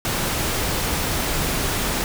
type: tone in noise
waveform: sine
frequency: 155.56 Hz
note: D#3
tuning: in tune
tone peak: -30 dBFS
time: 1.35-1.57 s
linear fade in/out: 0 ms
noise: pink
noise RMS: -23 dBFS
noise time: 0.05-2.04 s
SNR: -10 dB
effects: none